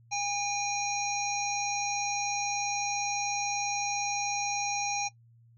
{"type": "harmonic tone", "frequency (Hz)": 811, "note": "G#5", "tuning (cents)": -41, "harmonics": [1, 3, 5, 7, 8], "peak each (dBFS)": [-32, -34, -41, -37, -39], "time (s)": [0.11, 5.09], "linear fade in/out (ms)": 20, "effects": ["noise-tail reverb RT60 0.1 s tail -18 dB re dry", "added 116 Hz sine -56 dBFS peak until 5.57 s"]}